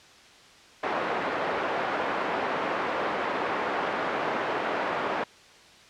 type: band-pass noise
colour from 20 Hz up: pink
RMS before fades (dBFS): -29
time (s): 0.83-5.24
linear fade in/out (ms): 5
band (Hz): 440 to 1600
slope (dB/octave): 12
effects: white hiss -52 dBFS RMS until 5.89 s + low-pass 5000 Hz 12 dB/octave